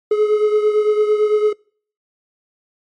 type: beating tone pair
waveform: triangle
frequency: 422.5 / 431.4 Hz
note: G#4 / A4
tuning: +30 / -34 cents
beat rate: 8.9 Hz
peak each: -11 / -18 dBFS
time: 0.11-1.53 s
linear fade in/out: 5 ms
effects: noise-tail reverb RT60 0.5 s tail -26 dB re dry + MP3 48 kbps